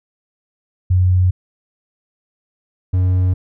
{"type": "tone pair in turn", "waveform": ["sine", "triangle"], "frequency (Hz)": [91.4, 91.82], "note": ["F#2", "F#2"], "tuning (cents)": [-21, -13], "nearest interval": "unison", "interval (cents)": 8, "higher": "second", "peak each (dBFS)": -10, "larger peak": "neither", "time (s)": [[0.9, 1.31], [2.93, 3.34]], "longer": "neither", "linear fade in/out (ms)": 10, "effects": []}